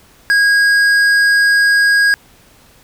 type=tone with tanh clipping; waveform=triangle; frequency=1640 Hz; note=G#6; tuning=22 cents flat; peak=-10 dBFS; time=0.3-2.14 s; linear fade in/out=0 ms; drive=14 dB; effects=pink hiss -47 dBFS RMS until 2.83 s